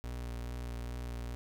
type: tone with vibrato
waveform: 35% pulse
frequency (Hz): 60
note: B1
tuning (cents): -49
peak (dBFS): -36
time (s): 0.04-1.35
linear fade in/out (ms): 0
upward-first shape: sine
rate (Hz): 2.4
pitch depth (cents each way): 25
effects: 11-bit